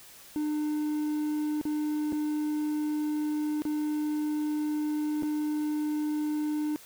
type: tone with dropouts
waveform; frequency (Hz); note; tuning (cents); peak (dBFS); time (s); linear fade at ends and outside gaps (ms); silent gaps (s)
triangle; 301.6; D4; +46; -25; 0.36-6.76; 0; 1.613-1.653 / 2.122-2.129 / 3.62-3.652 / 5.224-5.232
effects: white hiss -51 dBFS RMS until 6.85 s